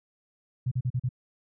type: tone bursts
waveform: sine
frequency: 125.4 Hz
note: B2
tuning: 27 cents sharp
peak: -24 dBFS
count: 5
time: 0.66-1.091 s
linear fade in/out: 10 ms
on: 55 ms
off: 39 ms
effects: none